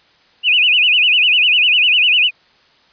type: tone with vibrato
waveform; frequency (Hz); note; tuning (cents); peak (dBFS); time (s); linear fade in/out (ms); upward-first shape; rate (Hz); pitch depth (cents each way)
sine; 2708; E7; +46; -9; 0.43-2.31; 50; sine; 10; 180
effects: white hiss -52 dBFS RMS until 2.92 s + resampled to 11025 Hz